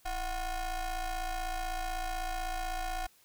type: ring-modulated tone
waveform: 45% pulse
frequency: 357 Hz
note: F4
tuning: 38 cents sharp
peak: -30 dBFS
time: 0.05-3.07 s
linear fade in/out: 10 ms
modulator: 385 Hz
effects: white hiss -64 dBFS RMS until 3.24 s